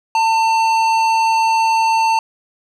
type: tone with tanh clipping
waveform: triangle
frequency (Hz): 897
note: A5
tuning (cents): +33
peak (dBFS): -14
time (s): 0.15-2.19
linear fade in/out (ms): 2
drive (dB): 18
effects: none